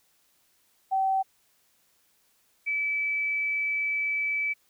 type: tone pair in turn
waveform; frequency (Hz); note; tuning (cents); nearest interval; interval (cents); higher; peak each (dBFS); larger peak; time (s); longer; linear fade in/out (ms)
sine; 769 / 2304; G5 / D7; -33 / -34; octave + perfect fifth; 1899; second; -22 / -25; first; 0.91-1.23 / 2.66-4.54; second; 20
effects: white hiss -67 dBFS RMS until 4.69 s